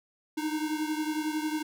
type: beating tone pair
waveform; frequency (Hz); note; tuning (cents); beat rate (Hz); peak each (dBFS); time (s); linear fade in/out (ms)
square; 305.5 / 316.5; D#4 / D#4; -32 / +30; 11; -31 / -35; 0.37-1.63; 10
effects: none